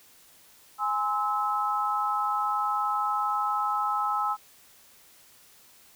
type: chord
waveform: sine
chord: Ab augmented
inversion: none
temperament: just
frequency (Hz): 830.6 / 1038.3 / 1297.8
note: Ab5 / C6 / E6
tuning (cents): 0 / -14 / -27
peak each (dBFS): -29 / -32 / -27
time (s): 0.78-4.37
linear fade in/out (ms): 50
effects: white hiss -56 dBFS RMS until 5.95 s